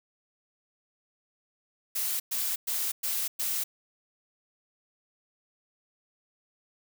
blue noise bursts, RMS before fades -30 dBFS, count 5, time 1.95-3.64 s, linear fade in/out 10 ms, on 250 ms, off 110 ms, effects none

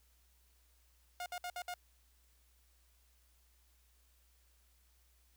sawtooth tone bursts, 714 Hz, F5, 38 cents sharp, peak -36 dBFS, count 5, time 1.2-1.74 s, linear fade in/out 2 ms, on 60 ms, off 60 ms, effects added 60 Hz sine -68 dBFS peak until 5.36 s + white hiss -73 dBFS RMS until 5.36 s

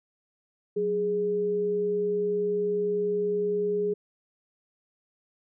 sine tone pair together, 184.73 / 414.7 Hz, F#3 / G#4, -3 / -3 cents, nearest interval octave + major second, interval 1400 cents, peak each -35 / -24 dBFS, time 0.76-3.94 s, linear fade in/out 10 ms, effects none

